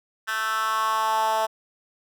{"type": "tone with high-pass filter sweep", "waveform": "10% pulse", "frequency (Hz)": 220, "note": "A3", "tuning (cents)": 0, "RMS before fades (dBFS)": -24, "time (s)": [0.27, 1.47], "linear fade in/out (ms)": 20, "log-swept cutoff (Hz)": [1600, 730], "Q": 4.2, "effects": []}